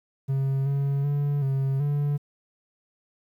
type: tone with pitch steps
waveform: triangle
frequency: 135.6 / 139.5 / 143.8 / 135.4 / 144.8 Hz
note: C#3 / C#3 / D3 / C#3 / D3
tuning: -38 / +11 / -36 / -40 / -24 cents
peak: -20 dBFS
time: 0.28-2.18 s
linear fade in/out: 20 ms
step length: 380 ms
effects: 10-bit